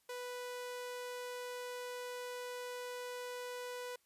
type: tone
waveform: sawtooth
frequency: 493.9 Hz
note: B4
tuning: in tune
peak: -38 dBFS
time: 0.09-3.96 s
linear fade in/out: 5 ms
effects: white hiss -75 dBFS RMS until 4.05 s + resampled to 32000 Hz